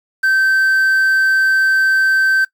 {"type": "tone with quantisation", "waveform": "triangle", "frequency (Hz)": 1551, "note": "G6", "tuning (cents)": -19, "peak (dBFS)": -9, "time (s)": [0.23, 2.45], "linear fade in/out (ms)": 10, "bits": 6, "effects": ["noise-tail reverb RT60 0.1 s tail -20 dB re dry"]}